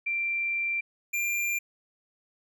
sine / square tone pair in turn, 2359 / 2384 Hz, D7 / D7, +7 / +25 cents, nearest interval unison, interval 18 cents, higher second, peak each -26 / -27 dBFS, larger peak first, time 0.06-0.81 / 1.13-1.59 s, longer first, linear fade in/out 10 ms, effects none

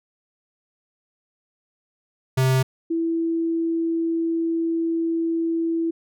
square / sine tone pair in turn, 130.81 / 330.5 Hz, C3 / E4, 0 / +5 cents, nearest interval octave + major third, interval 1605 cents, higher second, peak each -17 / -20 dBFS, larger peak first, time 2.37-2.63 / 2.9-5.91 s, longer second, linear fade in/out 10 ms, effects none

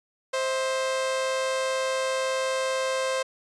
sawtooth tone pair together, 525 / 646 Hz, C5 / E5, +6 / -35 cents, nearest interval major third, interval 359 cents, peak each -21 / -32 dBFS, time 0.33-3.23 s, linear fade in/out 10 ms, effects resampled to 22050 Hz

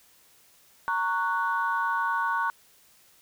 sine tone cluster, 924 / 1112 / 1479 Hz, A#5 / C#6 / F#6, -16 / +5 / -1 cents, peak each -28 dBFS, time 0.88-2.5 s, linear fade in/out 0 ms, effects tanh soft clip ceiling -15 dBFS + white hiss -59 dBFS RMS until 3.21 s

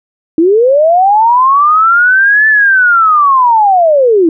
sine linear two-way sweep, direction up then down, 310 to 1760 to 310 Hz, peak -4 dBFS, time 0.38-4.29 s, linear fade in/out 2 ms, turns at 2.48 s, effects none

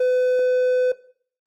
triangle tone, 504 Hz, B4, 35 cents sharp, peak -14 dBFS, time 0-0.92 s, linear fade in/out 5 ms, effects noise-tail reverb RT60 0.5 s tail -17 dB re dry + Opus 24 kbps

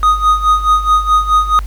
triangle tone with tremolo, 1244.5 Hz, D#6, in tune, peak -4 dBFS, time 0.03-1.59 s, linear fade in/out 0 ms, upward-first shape sine, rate 4.7 Hz, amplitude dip 80%, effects added 50 Hz sine -19 dBFS peak until 1.66 s + pink hiss -42 dBFS RMS until 1.66 s

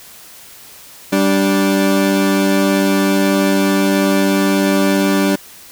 30% pulse tone pair together, 195.2 / 292.1 Hz, G3 / D4, -7 / -9 cents, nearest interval perfect fifth, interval 698 cents, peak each -12 dBFS, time 1.12-5.36 s, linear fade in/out 10 ms, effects white hiss -39 dBFS RMS until 5.71 s

